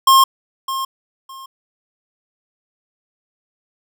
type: tone with echo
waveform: square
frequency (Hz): 1069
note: C6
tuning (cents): +37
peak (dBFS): -8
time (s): 0.07-0.24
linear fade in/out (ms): 5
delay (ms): 610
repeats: 2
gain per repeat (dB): -13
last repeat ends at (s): 1.46
effects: none